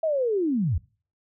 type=linear sweep; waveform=sine; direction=down; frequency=659.3 to 66 Hz; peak=-21 dBFS; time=0.03-0.78 s; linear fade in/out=5 ms; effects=noise-tail reverb RT60 0.4 s tail -23 dB re dry